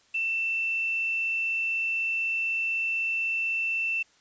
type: tone with quantisation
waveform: sine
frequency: 2676 Hz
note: E7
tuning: 25 cents sharp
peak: -25 dBFS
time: 0.14-4.03 s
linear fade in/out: 10 ms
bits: 8
effects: white hiss -62 dBFS RMS until 4.2 s + resampled to 16000 Hz